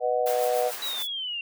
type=chord; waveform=sine; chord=B major; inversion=none; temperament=just; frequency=493.9 / 617.4 / 740.8 Hz; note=B4 / D#5 / F#5; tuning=0 / -14 / +2 cents; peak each=-25 / -27 / -27 dBFS; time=0-0.72 s; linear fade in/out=50 ms
type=high-pass noise; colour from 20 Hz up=pink; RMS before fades=-39 dBFS; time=0.26-1.03 s; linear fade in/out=10 ms; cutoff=680 Hz; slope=12 dB/octave
type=noise with tremolo; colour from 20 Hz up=violet; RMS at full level=-34 dBFS; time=0.26-1.07 s; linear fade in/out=0 ms; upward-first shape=triangle; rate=6.9 Hz; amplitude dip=100%
type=exponential sweep; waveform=sine; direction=down; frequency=3951 to 2733 Hz; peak=-29 dBFS; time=0.82-1.41 s; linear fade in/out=2 ms
effects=none